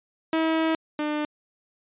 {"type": "tone pair in turn", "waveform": "sawtooth", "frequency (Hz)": [321.7, 299.9], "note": ["E4", "D4"], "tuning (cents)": [-42, 36], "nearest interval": "minor second", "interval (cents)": 122, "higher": "first", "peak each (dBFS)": [-17, -21], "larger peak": "first", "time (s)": [[0.33, 0.75], [0.99, 1.25]], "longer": "first", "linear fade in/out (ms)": 2, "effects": ["resampled to 8000 Hz"]}